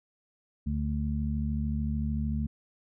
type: harmonic tone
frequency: 73.42 Hz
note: D2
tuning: in tune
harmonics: 1 / 2 / 3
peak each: -30 / -34 / -32 dBFS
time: 0.66-2.47 s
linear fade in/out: 10 ms
effects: none